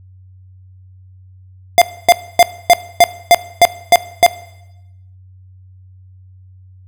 square tone bursts, 698.5 Hz, F5, in tune, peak -4 dBFS, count 9, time 1.78-4.264 s, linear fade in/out 0 ms, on 36 ms, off 270 ms, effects noise-tail reverb RT60 0.9 s tail -17 dB re dry + added 93 Hz sine -39 dBFS peak until 6.87 s

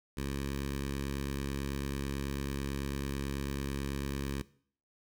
10% pulse tone with notch filter, 69.1 Hz, C#2, 5 cents flat, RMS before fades -36 dBFS, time 0.17-4.42 s, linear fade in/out 5 ms, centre 730 Hz, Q 1, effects noise-tail reverb RT60 0.5 s tail -18 dB re dry

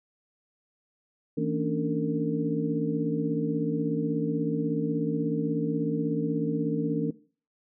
sine tone cluster, 162 / 227.1 / 279 / 295.4 / 456.2 Hz, E3 / A#3 / C#4 / D4 / A#4, -30 / -45 / +11 / +10 / -37 cents, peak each -31 dBFS, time 1.37-7.11 s, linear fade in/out 10 ms, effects noise-tail reverb RT60 0.4 s tail -18 dB re dry

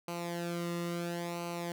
sawtooth tone with flanger, 172 Hz, F3, 26 cents flat, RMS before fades -37 dBFS, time 0.08-1.72 s, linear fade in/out 2 ms, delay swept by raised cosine 0.57 to 1.27 ms, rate 0.73 Hz, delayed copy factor -0.75, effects none

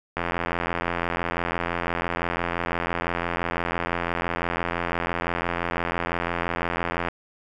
click train, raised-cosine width 0.5 ms, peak -10 dBFS, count 595, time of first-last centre 0.17-7.085 s, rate 85.9 Hz, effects none

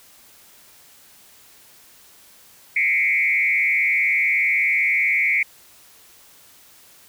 sine tone with frequency modulation, 2202 Hz, C#7, 12 cents flat, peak -16 dBFS, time 2.76-5.43 s, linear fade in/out 5 ms, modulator 149 Hz, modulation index 1.1, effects white hiss -50 dBFS RMS until 7.08 s

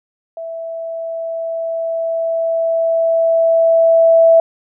sine tone with level ramp, 659.3 Hz, E5, in tune, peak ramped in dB -24 to -5 dBFS, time 0.37-4.4 s, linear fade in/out 2 ms, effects none

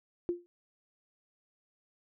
sine tone with exponential decay, 349.2 Hz, F4, in tune, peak -25 dBFS, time 0.29-0.46 s, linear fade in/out 0 ms, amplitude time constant 36 ms, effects none

